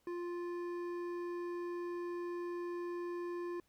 sine tone with hard clipping, 349.2 Hz, F4, in tune, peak -40 dBFS, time 0.07-3.6 s, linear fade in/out 2 ms, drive 10 dB, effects pink hiss -75 dBFS RMS until 3.68 s

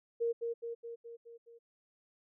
sine tone with echo, 466.2 Hz, A#4, in tune, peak -29 dBFS, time 0.2-0.33 s, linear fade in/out 20 ms, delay 210 ms, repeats 6, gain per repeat -4 dB, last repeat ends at 1.59 s, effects none

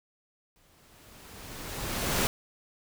pink noise with exponential growth, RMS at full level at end -25 dBFS, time 0.56-2.27 s, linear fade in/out 0 ms, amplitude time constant 370 ms, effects none

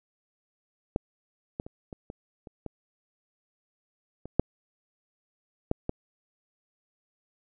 clicks, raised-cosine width 2 ms, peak -12 / -18 / -27 / -26 / -25 / -30 / -22 / -26 / -6 / -11 / -15 dBFS, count 11, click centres 0.961 / 1.599 / 1.665 / 1.928 / 2.101 / 2.472 / 2.663 / 4.256 / 4.396 / 5.714 / 5.894 s, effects none

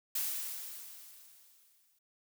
blue noise with exponential decay, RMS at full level -33 dBFS, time 0.15-1.99 s, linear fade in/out 5 ms, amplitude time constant 400 ms, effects none

